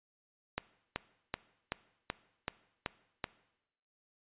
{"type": "click train", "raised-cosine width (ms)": 0.3, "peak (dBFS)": -17, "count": 8, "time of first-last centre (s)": [0.58, 3.242], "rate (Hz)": 2.63, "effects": ["noise-tail reverb RT60 0.9 s tail -19 dB re dry", "resampled to 8000 Hz"]}